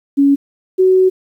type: tone pair in turn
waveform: sine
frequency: 280 / 373.8 Hz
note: C#4 / F#4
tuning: +18 / +18 cents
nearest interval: perfect fourth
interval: 500 cents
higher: second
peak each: -7 dBFS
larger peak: neither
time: 0.17-0.36 / 0.78-1.1 s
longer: second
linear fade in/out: 20 ms
effects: 8-bit